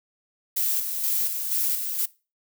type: noise with tremolo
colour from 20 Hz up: violet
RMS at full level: -24 dBFS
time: 0.56-2.06 s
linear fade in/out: 10 ms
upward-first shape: square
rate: 2.1 Hz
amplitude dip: 45%
effects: noise-tail reverb RT60 0.3 s tail -21 dB re dry